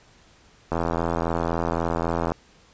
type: click train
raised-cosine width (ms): 1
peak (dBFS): -10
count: 135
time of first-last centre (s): 0.72-2.319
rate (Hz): 83.8
effects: pink hiss -55 dBFS RMS until 2.73 s + resampled to 16000 Hz